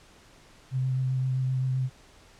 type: tone with vibrato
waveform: sine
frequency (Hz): 130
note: C3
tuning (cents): -11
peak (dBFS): -24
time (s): 0.71-1.9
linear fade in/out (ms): 50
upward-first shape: sine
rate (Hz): 7.7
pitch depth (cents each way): 15
effects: pink hiss -55 dBFS RMS until 2.39 s + low-pass 8000 Hz 12 dB/octave